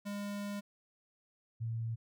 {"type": "tone pair in turn", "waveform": ["square", "sine"], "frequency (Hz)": [203.3, 114.1], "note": ["G#3", "A#2"], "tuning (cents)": [-37, -37], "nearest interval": "minor seventh", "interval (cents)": 1000, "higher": "first", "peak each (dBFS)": [-38, -34], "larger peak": "second", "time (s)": [[0.05, 0.61], [1.6, 1.96]], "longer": "first", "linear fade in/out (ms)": 20, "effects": []}